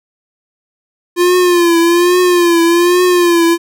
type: tone with vibrato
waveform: square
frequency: 348.4 Hz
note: F4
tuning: 4 cents flat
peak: -8 dBFS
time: 1.16-3.58 s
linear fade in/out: 50 ms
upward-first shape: triangle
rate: 1.2 Hz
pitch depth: 77 cents each way
effects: none